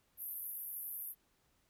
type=band-pass noise; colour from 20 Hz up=white; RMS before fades=-44 dBFS; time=0.17-1.15 s; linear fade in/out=50 ms; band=11000 to 14000 Hz; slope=96 dB/octave; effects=pink hiss -75 dBFS RMS until 1.69 s